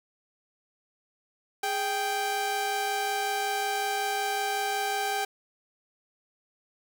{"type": "tone pair together", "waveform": "sawtooth", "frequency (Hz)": [414.7, 784], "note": ["G#4", "G5"], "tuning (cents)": [-3, 0], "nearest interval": "major seventh", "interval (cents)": 1103, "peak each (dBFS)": [-30, -24], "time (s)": [1.63, 5.25], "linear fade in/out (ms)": 5, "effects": []}